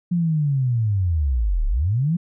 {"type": "linear two-way sweep", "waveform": "sine", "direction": "down then up", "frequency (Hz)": [178.2, 32.7, 178.2], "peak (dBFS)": -17, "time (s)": [0.11, 2.17], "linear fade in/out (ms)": 10, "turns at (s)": 1.67, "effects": []}